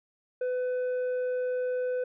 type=tone with tanh clipping; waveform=triangle; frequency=502 Hz; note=B4; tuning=28 cents sharp; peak=-28 dBFS; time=0.41-2.04 s; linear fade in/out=5 ms; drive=9 dB; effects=none